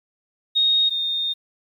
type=tone pair in turn; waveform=sine; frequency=3729 / 3667 Hz; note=A#7 / A#7; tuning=0 / -29 cents; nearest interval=unison; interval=29 cents; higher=first; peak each=-15 / -21 dBFS; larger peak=first; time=0.55-0.9 / 0.9-1.34 s; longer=second; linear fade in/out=20 ms; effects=9-bit